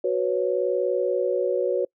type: chord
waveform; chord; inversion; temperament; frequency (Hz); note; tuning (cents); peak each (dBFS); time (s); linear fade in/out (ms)
sine; F# suspended fourth; none; equal; 370 / 493.9 / 554.4; F#4 / B4 / C#5; 0 / 0 / 0; -25; 0.04-1.85; 5
effects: noise-tail reverb RT60 0.1 s tail -26 dB re dry